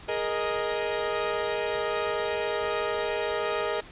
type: chord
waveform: sawtooth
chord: Ab suspended second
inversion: none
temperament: equal with one note detuned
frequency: 415.3 / 468.9 / 622.3 Hz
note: Ab4 / Bb4 / Eb5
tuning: 0 / +10 / 0 cents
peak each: -27 dBFS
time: 0.08-3.81 s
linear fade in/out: 10 ms
effects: pink hiss -47 dBFS RMS until 3.91 s + resampled to 8000 Hz